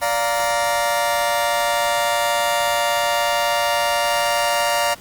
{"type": "chord", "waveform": "sawtooth", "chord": "Bb major", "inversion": "first", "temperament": "just", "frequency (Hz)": [582.7, 699.2, 932.3], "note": ["D5", "F5", "Bb5"], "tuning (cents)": [-14, 2, 0], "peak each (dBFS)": -18, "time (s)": [0.01, 4.95], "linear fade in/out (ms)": 20, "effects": ["pink hiss -43 dBFS RMS until 5 s", "Opus 32 kbps"]}